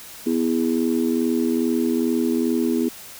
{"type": "chord", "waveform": "sine", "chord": "E major", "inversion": "second", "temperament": "just", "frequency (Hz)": [247.2, 329.6, 412], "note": ["B3", "E4", "G#4"], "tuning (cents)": [2, 0, -14], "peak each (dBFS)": [-20, -22, -25], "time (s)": [0.26, 2.89], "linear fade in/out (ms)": 10, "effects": ["tanh soft clip ceiling -9 dBFS", "white hiss -40 dBFS RMS until 3.19 s"]}